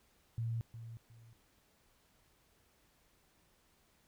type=tone with echo; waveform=sine; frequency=114.9 Hz; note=A#2; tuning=25 cents flat; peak=-34 dBFS; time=0.38-0.61 s; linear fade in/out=0 ms; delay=360 ms; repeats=2; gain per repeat=-11 dB; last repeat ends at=1.33 s; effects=pink hiss -71 dBFS RMS until 4.07 s